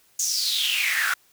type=noise with high-pass filter sweep; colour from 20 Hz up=pink; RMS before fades=-24 dBFS; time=0.19-1.14 s; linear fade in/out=5 ms; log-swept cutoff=6700 to 1400 Hz; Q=8.1; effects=white hiss -60 dBFS RMS until 1.32 s